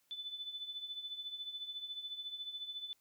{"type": "tone with tremolo", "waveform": "sine", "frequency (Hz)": 3500, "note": "A7", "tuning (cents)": -10, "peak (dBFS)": -38, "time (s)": [0.11, 2.93], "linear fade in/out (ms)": 0, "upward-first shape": "triangle", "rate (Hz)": 14, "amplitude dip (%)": 75, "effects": ["white hiss -75 dBFS RMS until 3 s"]}